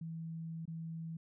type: tone with dropouts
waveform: sine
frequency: 163.4 Hz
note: E3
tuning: 15 cents flat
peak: -40 dBFS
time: 0.01-1.17 s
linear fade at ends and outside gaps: 5 ms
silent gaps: 0.655-0.677 s
effects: none